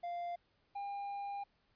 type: tone pair in turn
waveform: triangle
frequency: 696 / 803.7 Hz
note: F5 / G5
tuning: -6 / +43 cents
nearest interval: major second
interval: 249 cents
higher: second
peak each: -36 / -37 dBFS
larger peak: first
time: 0.03-0.36 / 0.75-1.44 s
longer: second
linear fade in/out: 10 ms
effects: pink hiss -75 dBFS RMS until 1.75 s + resampled to 11025 Hz